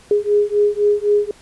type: beating tone pair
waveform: sine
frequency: 411.7 / 415.6 Hz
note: G#4 / G#4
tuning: -15 / +1 cents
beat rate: 3.9 Hz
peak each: -16 dBFS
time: 0.11-1.31 s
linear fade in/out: 2 ms
effects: pink hiss -47 dBFS RMS until 1.41 s + resampled to 24000 Hz